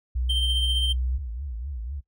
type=tone with pitch glide; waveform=sine; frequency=61.74 to 62.82 Hz; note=B1 to B1; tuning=0 to +30 cents; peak=-23 dBFS; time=0.15-1.19 s; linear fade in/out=10 ms; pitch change=+30 cents; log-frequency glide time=0.79-0.92 s
type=tone with tremolo; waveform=triangle; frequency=3136 Hz; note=G7; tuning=in tune; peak=-20 dBFS; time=0.29-0.93 s; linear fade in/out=10 ms; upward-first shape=triangle; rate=15 Hz; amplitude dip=45%
type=tone with vibrato; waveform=sine; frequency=63.4 Hz; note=B1; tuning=46 cents sharp; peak=-30 dBFS; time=1.13-2.01 s; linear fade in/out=20 ms; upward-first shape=triangle; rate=4 Hz; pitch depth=290 cents each way
effects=noise-tail reverb RT60 0.1 s tail -19 dB re dry